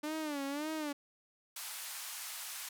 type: tone with vibrato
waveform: sawtooth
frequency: 295 Hz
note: D4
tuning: 8 cents sharp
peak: -32 dBFS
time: 0.03-0.93 s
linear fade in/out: 10 ms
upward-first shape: sine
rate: 1.8 Hz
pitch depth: 120 cents each way
type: band-pass noise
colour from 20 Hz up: white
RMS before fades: -44 dBFS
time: 1.56-2.69 s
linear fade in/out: 5 ms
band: 790 to 14000 Hz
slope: 24 dB/octave
effects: none